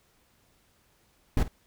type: noise with echo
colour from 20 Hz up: brown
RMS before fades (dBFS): -22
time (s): 1.37-1.43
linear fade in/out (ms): 2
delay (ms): 51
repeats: 1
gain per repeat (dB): -15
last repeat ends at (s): 1.481
effects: pink hiss -66 dBFS RMS until 1.66 s